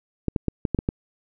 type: clicks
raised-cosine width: 3 ms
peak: -9 dBFS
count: 7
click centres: 0.283 / 0.362 / 0.483 / 0.652 / 0.747 / 0.789 / 0.889 s
effects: none